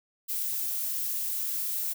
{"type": "noise", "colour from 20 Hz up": "violet", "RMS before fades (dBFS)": -31, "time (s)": [0.28, 1.94], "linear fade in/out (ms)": 20, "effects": []}